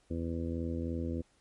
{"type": "harmonic tone", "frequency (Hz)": 83.2, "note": "E2", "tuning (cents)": 17, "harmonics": [1, 2, 3, 4, 5, 6, 7], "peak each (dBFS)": [-36, -42, -37, -40, -49, -43, -54], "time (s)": [0.1, 1.22], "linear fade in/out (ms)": 10, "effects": ["pink hiss -69 dBFS RMS until 1.4 s", "MP3 48 kbps"]}